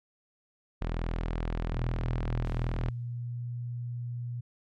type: tone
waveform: sawtooth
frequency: 41.2 Hz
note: E1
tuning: in tune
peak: -26 dBFS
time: 0.81-2.9 s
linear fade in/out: 10 ms
type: tone with pitch glide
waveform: sine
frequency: 119.7 to 120.53 Hz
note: A#2 to B2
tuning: +46 to -42 cents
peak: -33 dBFS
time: 1.72-4.41 s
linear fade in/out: 10 ms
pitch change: +12 cents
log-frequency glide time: 2.86-3.46 s
type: noise with exponential decay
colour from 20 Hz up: violet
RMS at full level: -41 dBFS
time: 2.45-3.42 s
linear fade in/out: 0 ms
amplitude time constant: 210 ms
effects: low-pass 3000 Hz 12 dB/octave